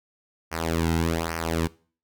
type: tone with flanger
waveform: sawtooth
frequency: 82.41 Hz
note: E2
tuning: in tune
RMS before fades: -26 dBFS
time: 0.51-1.68 s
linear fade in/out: 20 ms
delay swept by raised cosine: 0.26 to 1.76 ms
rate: 1.2 Hz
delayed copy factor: -0.85
effects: noise-tail reverb RT60 0.4 s tail -21 dB re dry